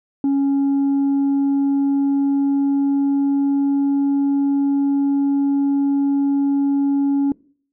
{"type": "tone with pitch glide", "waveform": "sine", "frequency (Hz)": [277.2, 279.6], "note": ["C#4", "C#4"], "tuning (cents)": [0, 15], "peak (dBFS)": -12, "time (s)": [0.24, 7.32], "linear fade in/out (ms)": 2, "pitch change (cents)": 15, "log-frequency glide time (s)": [0.39, 4.1], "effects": ["noise-tail reverb RT60 0.5 s tail -23 dB re dry", "tanh soft clip ceiling -14 dBFS"]}